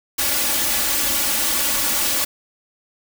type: noise with comb filter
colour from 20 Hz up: white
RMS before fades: -20 dBFS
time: 0.18-2.25 s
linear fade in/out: 10 ms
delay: 3.5 ms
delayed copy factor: +0.95
effects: none